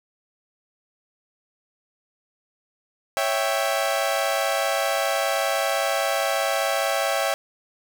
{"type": "chord", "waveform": "sawtooth", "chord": "C# diminished", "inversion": "none", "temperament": "equal", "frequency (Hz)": [554.4, 659.3, 784], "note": ["C#5", "E5", "G5"], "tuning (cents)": [0, 0, 0], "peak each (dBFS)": [-22, -21, -23], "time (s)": [3.17, 7.34], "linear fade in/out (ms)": 0, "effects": []}